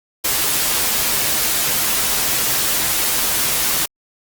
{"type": "noise with comb filter", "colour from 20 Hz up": "white", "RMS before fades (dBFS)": -18, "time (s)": [0.24, 3.86], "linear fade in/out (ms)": 10, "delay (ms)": 11, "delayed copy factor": -0.5, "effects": ["Opus 48 kbps"]}